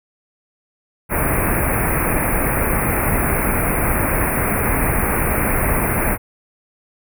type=band-stop noise; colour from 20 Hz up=pink; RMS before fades=-18 dBFS; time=1.09-6.18 s; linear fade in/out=50 ms; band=2500 to 9300 Hz; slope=96 dB/octave; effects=none